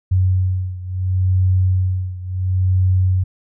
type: beating tone pair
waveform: sine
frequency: 92.5 / 93.22 Hz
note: F#2 / F#2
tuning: 0 / +13 cents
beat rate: 0.72 Hz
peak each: -16 / -19 dBFS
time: 0.11-3.24 s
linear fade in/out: 10 ms
effects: none